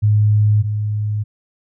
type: tone pair in turn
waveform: sine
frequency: 105.5 / 105.5 Hz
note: G#2 / G#2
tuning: +28 / +28 cents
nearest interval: unison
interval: 0 cents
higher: neither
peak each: -10 / -17 dBFS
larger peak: first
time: 0.02-0.63 / 0.63-1.24 s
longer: neither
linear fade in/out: 20 ms
effects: none